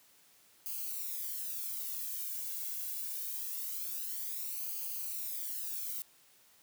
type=noise with flanger; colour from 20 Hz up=violet; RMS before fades=-39 dBFS; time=0.66-6.02 s; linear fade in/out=0 ms; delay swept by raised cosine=0.54 to 1.64 ms; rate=0.24 Hz; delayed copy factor=-0.95; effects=white hiss -64 dBFS RMS until 6.62 s + high-pass 80 Hz 12 dB/octave